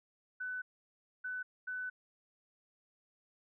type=tone bursts at uneven times; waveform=sine; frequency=1500 Hz; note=F#6; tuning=23 cents sharp; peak=-37 dBFS; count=3; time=0.4-0.62 / 1.24-1.43 / 1.67-1.9 s; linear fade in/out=10 ms; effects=none